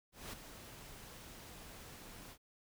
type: noise with ADSR envelope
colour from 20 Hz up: pink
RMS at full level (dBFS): -45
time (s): 0.12-2.38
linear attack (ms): 210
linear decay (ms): 10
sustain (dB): -8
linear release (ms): 67
effects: none